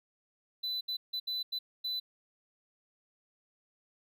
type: tone bursts at uneven times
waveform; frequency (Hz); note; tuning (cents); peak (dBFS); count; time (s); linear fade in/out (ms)
triangle; 4000; B7; +21; -31; 6; 0.63-0.81 / 0.88-0.97 / 1.13-1.2 / 1.27-1.43 / 1.52-1.59 / 1.84-2; 10
effects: none